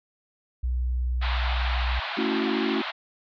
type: tone with pitch glide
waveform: sine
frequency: 61.9 to 61.19 Hz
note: B1 to B1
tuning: +5 to -15 cents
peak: -23 dBFS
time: 0.63-2 s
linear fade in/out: 10 ms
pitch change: -20 cents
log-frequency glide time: 0.87-1.86 s
type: band-pass noise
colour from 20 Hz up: pink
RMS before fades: -32 dBFS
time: 1.21-2.92 s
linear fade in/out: 20 ms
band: 680 to 4100 Hz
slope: 48 dB/octave
type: chord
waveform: sine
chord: F# minor seventh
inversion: first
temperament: equal with one note detuned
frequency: 222.3 / 277.2 / 329.6 / 370 Hz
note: A3 / C#4 / E4 / F#4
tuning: +18 / 0 / 0 / 0 cents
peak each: -29 dBFS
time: 2.17-2.82 s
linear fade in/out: 10 ms
effects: none